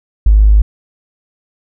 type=tone with tanh clipping; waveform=triangle; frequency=51.91 Hz; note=G#1; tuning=in tune; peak=-3 dBFS; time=0.26-0.62 s; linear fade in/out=5 ms; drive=2 dB; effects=none